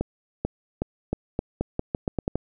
accelerating click train, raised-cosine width 2 ms, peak -11 dBFS, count 12, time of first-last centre 0.01-2.356 s, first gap 440 ms, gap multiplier 0.84, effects none

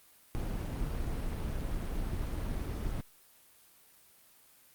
brown noise with amplitude modulation, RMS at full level -33 dBFS, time 0.35-3.01 s, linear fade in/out 0 ms, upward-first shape sine, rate 276 Hz, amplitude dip 30%, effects white hiss -61 dBFS RMS until 4.74 s + Opus 32 kbps

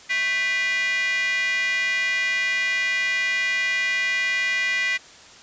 square tone with high-pass filter, 219.9 Hz, A3, 1 cent flat, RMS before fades -23 dBFS, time 0.09-4.98 s, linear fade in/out 20 ms, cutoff 2100 Hz, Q 9.7, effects white hiss -46 dBFS RMS until 5.42 s + resampled to 16000 Hz

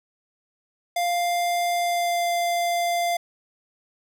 square tone with pitch glide, 698.5 to 693.3 Hz, F5 to F5, 0 to -13 cents, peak -22 dBFS, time 0.96-3.17 s, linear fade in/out 5 ms, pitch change -13 cents, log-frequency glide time 1.73-2.28 s, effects none

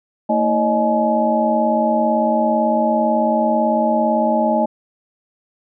sine tone cluster, 226 / 323.4 / 560 / 618 / 847 Hz, A3 / E4 / C#5 / D#5 / G#5, +47 / -33 / +18 / -12 / +34 cents, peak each -19 / -26 / -25 / -18 / -19 dBFS, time 0.29-4.66 s, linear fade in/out 10 ms, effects none

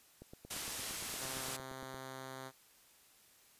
click train, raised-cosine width 2 ms, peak -37 dBFS, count 16, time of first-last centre 0.22-1.944 s, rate 8.7 Hz
white low-pass noise, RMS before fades -43 dBFS, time 0.5-1.57 s, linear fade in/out 10 ms, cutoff 12000 Hz, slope 24 dB/octave
5% pulse tone, 131.8 Hz, C3, 13 cents sharp, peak -34 dBFS, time 1.18-2.52 s, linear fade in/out 50 ms
effects white hiss -65 dBFS RMS until 3.59 s + resampled to 32000 Hz

